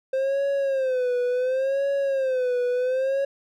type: tone with vibrato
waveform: triangle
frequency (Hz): 523.3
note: C5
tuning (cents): 0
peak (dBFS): -19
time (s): 0.13-3.25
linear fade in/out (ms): 5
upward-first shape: sine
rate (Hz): 0.7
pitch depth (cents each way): 110
effects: none